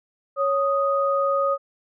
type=tone pair together; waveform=sine; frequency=554.4 / 1244.5 Hz; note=C#5 / D#6; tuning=0 / 0 cents; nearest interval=octave + major second; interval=1400 cents; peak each=-21 / -22 dBFS; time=0.36-1.58 s; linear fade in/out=50 ms; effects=none